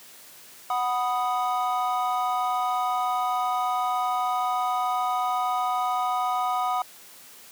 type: chord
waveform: triangle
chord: B major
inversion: second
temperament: equal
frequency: 740 / 987.8 / 1244.5 Hz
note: F#5 / B5 / D#6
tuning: 0 / 0 / 0 cents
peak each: -24 / -28 / -26 dBFS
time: 0.7-6.82 s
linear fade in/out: 2 ms
effects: white hiss -48 dBFS RMS until 7.51 s + high-pass 150 Hz 12 dB/octave